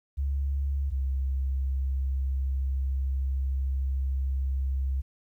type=tone pair in turn; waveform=sine; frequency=69.3 / 66.73 Hz; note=C#2 / C2; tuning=0 / +35 cents; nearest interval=minor second; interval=65 cents; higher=first; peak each=-25 / -25 dBFS; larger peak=neither; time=0.17-0.91 / 0.91-5.02 s; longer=second; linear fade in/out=20 ms; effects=11-bit